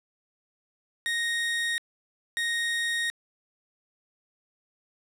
30% pulse tone bursts at uneven times, 1864.7 Hz, A#6, in tune, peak -23 dBFS, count 2, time 1.06-1.78 / 2.37-3.1 s, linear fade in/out 0 ms, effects low-pass 11000 Hz 12 dB/octave + 10-bit

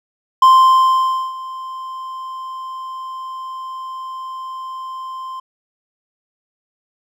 triangle tone with ADSR envelope, 1044 Hz, C6, 4 cents flat, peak -3 dBFS, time 0.42-5.4 s, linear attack 5 ms, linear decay 900 ms, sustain -21 dB, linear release 6 ms, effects none

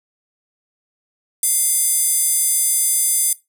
square tone with high-pass filter, 698.5 Hz, F5, in tune, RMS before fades -17 dBFS, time 1.43-3.33 s, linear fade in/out 2 ms, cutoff 9200 Hz, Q 3.6, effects noise-tail reverb RT60 0.2 s tail -19 dB re dry

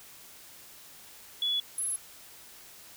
sine tone pair in turn, 3405 / 10788 Hz, G#7 / E9, +42 / +39 cents, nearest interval octave + minor sixth, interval 1997 cents, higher second, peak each -26 / -29 dBFS, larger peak first, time 1.42-1.6 / 1.78-1.96 s, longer neither, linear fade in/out 2 ms, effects white hiss -51 dBFS RMS until 2.96 s

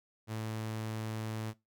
sawtooth tone, 110 Hz, A2, in tune, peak -32 dBFS, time 0.27-1.54 s, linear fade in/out 50 ms, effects noise-tail reverb RT60 0.2 s tail -20 dB re dry

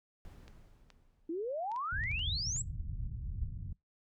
brown noise with exponential decay, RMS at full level -49 dBFS, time 0.25-2.09 s, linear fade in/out 0 ms, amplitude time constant 400 ms
clicks, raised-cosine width 0.2 ms, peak -37 dBFS, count 8, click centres 0.48 / 0.903 / 1.717 / 1.762 / 2.038 / 2.115 / 2.193 / 2.564 s
sine exponential sweep, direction up, 312.6 to 7902 Hz, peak -34 dBFS, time 1.29-2.62 s, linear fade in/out 5 ms
white low-pass noise, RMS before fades -39 dBFS, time 1.92-3.73 s, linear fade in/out 5 ms, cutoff 110 Hz, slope 24 dB/octave
effects noise-tail reverb RT60 0.2 s tail -25 dB re dry

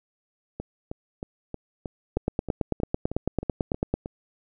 two click trains, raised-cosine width 2 ms, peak -10 / -19 dBFS, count 17 / 12, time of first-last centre 2.17-3.94 / 0.6-4.059 s, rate 9.04 / 3.18 Hz, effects none

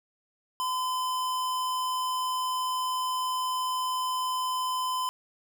square tone, 1019 Hz, C6, 46 cents flat, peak -28 dBFS, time 0.6-5.09 s, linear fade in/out 0 ms, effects none

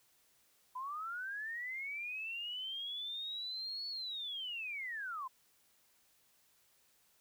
sine linear two-way sweep, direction up then down, 987.8 to 4436 to 987.8 Hz, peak -39 dBFS, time 0.75-5.28 s, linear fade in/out 10 ms, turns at 3.88 s, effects white hiss -71 dBFS RMS until 7.2 s

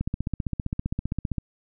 click train, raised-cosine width 5 ms, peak -14 dBFS, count 22, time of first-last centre 0.01-1.383 s, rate 15.3 Hz, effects none

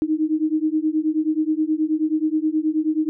sine beating tone pair, 306.9 / 316.3 Hz, D#4 / D#4, -24 / +29 cents, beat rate 9.4 Hz, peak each -21 dBFS, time 0.02-3.09 s, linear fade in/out 0 ms, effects none

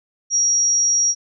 sine tone, 5680 Hz, F8, 28 cents sharp, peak -14 dBFS, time 0.3-1.15 s, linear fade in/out 50 ms, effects none

